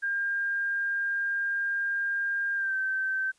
sine tone with pitch glide, 1605 to 1549.4 Hz, G6 to G6, +40 to -21 cents, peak -26 dBFS, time 0.02-3.32 s, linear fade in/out 20 ms, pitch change -61 cents, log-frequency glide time 2.55-2.76 s, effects white hiss -66 dBFS RMS until 3.38 s + resampled to 22050 Hz

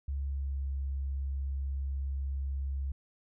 sine tone with pitch glide, 69.3 to 68.23 Hz, C#2 to C#2, 0 to -27 cents, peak -31 dBFS, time 0.08-2.92 s, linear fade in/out 5 ms, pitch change -27 cents, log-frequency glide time 0.2-0.65 s, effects none

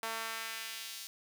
sawtooth tone with high-pass filter sweep, 225 Hz, A3, 39 cents sharp, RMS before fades -41 dBFS, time 0.03-1.07 s, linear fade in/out 0 ms, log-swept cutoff 850 to 4700 Hz, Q 0.96, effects none

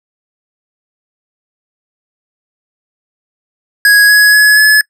square tone with pitch steps, 1661.2 / 1677.6 / 1694.1 / 1710.9 Hz, G#6 / G#6 / G#6 / A6, 0 / +17 / +34 / -49 cents, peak -4 dBFS, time 3.85-4.81 s, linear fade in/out 2 ms, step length 240 ms, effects noise-tail reverb RT60 0.1 s tail -25 dB re dry

